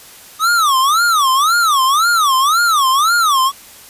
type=tone with vibrato; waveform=square; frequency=1214 Hz; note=D#6; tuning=43 cents flat; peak=-11 dBFS; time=0.39-3.52 s; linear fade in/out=50 ms; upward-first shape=sine; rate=1.9 Hz; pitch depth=270 cents each way; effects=white hiss -39 dBFS RMS until 3.89 s + resampled to 32000 Hz